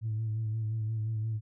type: tone with vibrato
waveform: sine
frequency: 110 Hz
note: A2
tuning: in tune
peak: -28 dBFS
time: 0.01-1.41 s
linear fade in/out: 50 ms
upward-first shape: sine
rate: 5.7 Hz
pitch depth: 38 cents each way
effects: tanh soft clip ceiling -26 dBFS